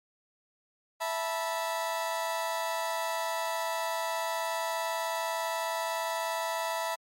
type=chord; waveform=35% pulse; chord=E suspended fourth; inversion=none; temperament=equal with one note detuned; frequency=659.3 / 880 / 979.8 Hz; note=E5 / A5 / B5; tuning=0 / 0 / -14 cents; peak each=-32 / -35 / -32 dBFS; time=1-6.96 s; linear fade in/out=20 ms; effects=MP3 64 kbps